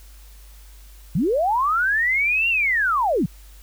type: linear two-way sweep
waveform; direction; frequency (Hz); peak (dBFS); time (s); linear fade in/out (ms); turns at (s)
sine; up then down; 130.1 to 2796 to 130.1; -17; 1.15-3.26; 5; 2.49
effects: added 50 Hz sine -42 dBFS peak until 3.62 s + white hiss -52 dBFS RMS until 3.62 s